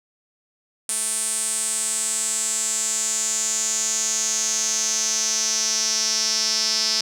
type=tone with band-pass filter sweep; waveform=sawtooth; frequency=220 Hz; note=A3; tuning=in tune; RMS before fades=-23 dBFS; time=0.89-7.01 s; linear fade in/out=2 ms; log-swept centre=8900 to 5200 Hz; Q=6.8; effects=none